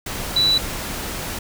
sine tone in noise, 3953 Hz, B7, 1 cent sharp, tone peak -14 dBFS, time 0.36-0.58 s, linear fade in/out 5 ms, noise pink, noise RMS -28 dBFS, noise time 0.06-1.39 s, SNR +11 dB, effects none

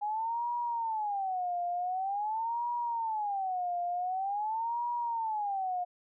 sine tone with vibrato, 820 Hz, G#5, 22 cents flat, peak -30 dBFS, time 0.01-5.85 s, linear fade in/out 20 ms, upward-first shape sine, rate 0.46 Hz, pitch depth 270 cents each way, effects none

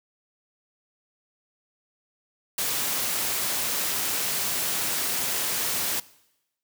white noise, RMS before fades -27 dBFS, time 2.58-6 s, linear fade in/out 5 ms, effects noise-tail reverb RT60 0.9 s tail -21 dB re dry + high-pass 100 Hz 12 dB/octave

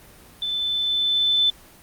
sine tone with level ramp, 3520 Hz, A7, in tune, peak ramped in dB -23 to -15 dBFS, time 0.42-1.5 s, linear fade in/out 2 ms, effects pink hiss -48 dBFS RMS until 1.82 s + Opus 24 kbps

